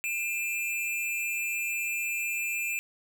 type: tone pair together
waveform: square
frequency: 2401 / 2637 Hz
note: D7 / E7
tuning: +38 / 0 cents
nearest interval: major second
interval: 162 cents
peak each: -32 / -33 dBFS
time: 0.04-2.79 s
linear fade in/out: 0 ms
effects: 10-bit